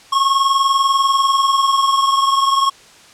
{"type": "tone pair together", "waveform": "square", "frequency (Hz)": [1088.4, 1108.7], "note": ["C#6", "C#6"], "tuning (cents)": [-32, 0], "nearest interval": "unison", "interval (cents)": 32, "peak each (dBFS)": [-14, -20], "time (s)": [0.12, 2.7], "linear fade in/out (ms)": 10, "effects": ["white hiss -44 dBFS RMS until 3.13 s", "low-pass 7000 Hz 12 dB/octave"]}